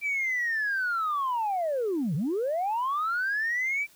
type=linear two-way sweep; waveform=sine; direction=down then up; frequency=2349 to 131.6 to 2349 Hz; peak=-24 dBFS; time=0.01-3.87 s; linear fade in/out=50 ms; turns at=2.15 s; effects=tanh soft clip ceiling -22 dBFS + white hiss -58 dBFS RMS until 3.95 s